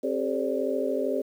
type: tone cluster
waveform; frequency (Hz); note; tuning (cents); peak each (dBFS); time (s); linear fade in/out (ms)
sine; 265.8 / 390.2 / 432.5 / 532 / 585; C4 / G4 / A4 / C5 / D5; +27 / -8 / -30 / +29 / -7; -31; 0.03-1.22; 10
effects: 9-bit